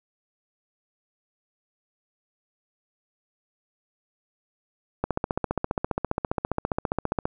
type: click train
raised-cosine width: 1 ms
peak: -10 dBFS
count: 34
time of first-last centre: 5.04-7.255 s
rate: 14.9 Hz
effects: none